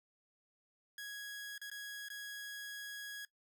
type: tone with dropouts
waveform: sawtooth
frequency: 1661.2 Hz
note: G#6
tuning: in tune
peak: -40 dBFS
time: 0.98-3.25 s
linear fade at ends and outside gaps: 2 ms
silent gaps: 1.579-1.615 / 1.7-1.714 / 2.085-2.101 s
effects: noise-tail reverb RT60 0.1 s tail -18 dB re dry